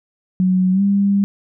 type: tone with pitch glide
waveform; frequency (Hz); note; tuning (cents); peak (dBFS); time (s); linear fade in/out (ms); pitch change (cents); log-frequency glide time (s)
sine; 185 to 199.43; F#3 to G3; 0 to +30; -12; 0.4-1.24; 0; +130; 0.72-0.82
effects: none